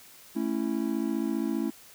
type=chord; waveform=triangle; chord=A major; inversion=none; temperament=just; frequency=220 / 275 / 330 Hz; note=A3 / C#4 / E4; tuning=0 / -14 / +2 cents; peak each=-29 dBFS; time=0.35-1.71 s; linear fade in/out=20 ms; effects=white hiss -52 dBFS RMS until 1.94 s